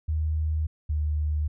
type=tone pair in turn; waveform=sine; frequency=77.9 / 75.68 Hz; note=D#2 / D#2; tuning=+3 / -47 cents; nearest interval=minor second; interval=50 cents; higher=first; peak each=-23 dBFS; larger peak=neither; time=0.08-0.67 / 0.89-1.48 s; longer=neither; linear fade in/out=10 ms; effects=none